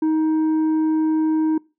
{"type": "tone with tanh clipping", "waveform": "sine", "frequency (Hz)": 314.4, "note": "D#4", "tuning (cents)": 18, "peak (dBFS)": -17, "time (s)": [0.02, 1.58], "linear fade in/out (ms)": 5, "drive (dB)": 5, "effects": ["noise-tail reverb RT60 0.3 s tail -24 dB re dry"]}